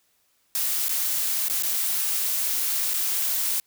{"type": "noise with dropouts", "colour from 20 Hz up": "blue", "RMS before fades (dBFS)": -25, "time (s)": [0.55, 3.6], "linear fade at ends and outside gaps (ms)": 1, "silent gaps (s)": [[0.884, 0.892], [1.484, 1.498], [1.625, 1.633], [2.936, 2.94]], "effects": ["white hiss -67 dBFS RMS until 3.66 s"]}